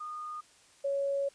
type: tone pair in turn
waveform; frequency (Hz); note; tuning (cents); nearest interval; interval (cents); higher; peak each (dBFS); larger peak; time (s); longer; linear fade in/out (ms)
sine; 1226 / 557; D#6 / C#5; -26 / +8; octave + major second; 1366; first; -37 / -28; second; 0-0.41 / 0.84-1.29; second; 10
effects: white hiss -61 dBFS RMS until 1.34 s + resampled to 22050 Hz